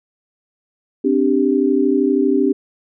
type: chord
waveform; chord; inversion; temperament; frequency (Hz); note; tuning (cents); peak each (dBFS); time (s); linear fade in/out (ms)
sine; C suspended second; none; just; 261.6 / 294.3 / 392.4; C4 / D4 / G4; 0 / +4 / +2; -17; 1.04-2.53; 10
effects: none